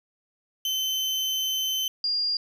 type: tone pair in turn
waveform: 35% pulse / sine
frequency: 3068 / 4813 Hz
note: G7 / D8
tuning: -38 / +42 cents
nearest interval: minor sixth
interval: 780 cents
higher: second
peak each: -23 dBFS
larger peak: neither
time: 0.65-1.88 / 2.04-2.37 s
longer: first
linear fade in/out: 2 ms
effects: none